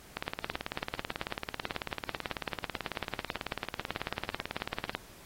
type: click train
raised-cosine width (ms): 0.3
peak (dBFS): -16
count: 88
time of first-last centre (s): 0.17-4.95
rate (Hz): 18.2
effects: pink hiss -54 dBFS RMS until 5.25 s + AAC 48 kbps